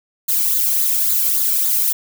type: noise with flanger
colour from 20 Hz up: violet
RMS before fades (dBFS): -17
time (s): 0.28-1.93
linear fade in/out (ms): 10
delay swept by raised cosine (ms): 0.35 to 1.12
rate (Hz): 3.6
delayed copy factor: -0.65
effects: none